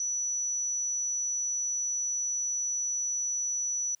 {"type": "tone", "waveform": "sine", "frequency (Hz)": 5920, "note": "F#8", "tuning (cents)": 0, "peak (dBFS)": -28, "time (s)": [0, 3.95], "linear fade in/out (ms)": 2, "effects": ["white hiss -71 dBFS RMS until 4 s"]}